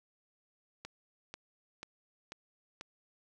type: click train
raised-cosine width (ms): 0.2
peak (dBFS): -26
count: 5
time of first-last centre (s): 0.85-2.811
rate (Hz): 2.04
effects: 11-bit